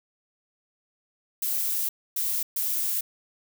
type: noise bursts at uneven times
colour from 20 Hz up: violet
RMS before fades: -27 dBFS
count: 3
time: 1.42-1.89 / 2.16-2.43 / 2.56-3.01 s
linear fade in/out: 5 ms
effects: none